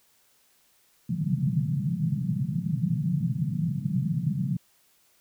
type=band-pass noise; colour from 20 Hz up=pink; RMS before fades=-27 dBFS; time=1.09-4.57 s; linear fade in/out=5 ms; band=130 to 190 Hz; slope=48 dB/octave; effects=white hiss -64 dBFS RMS until 5.2 s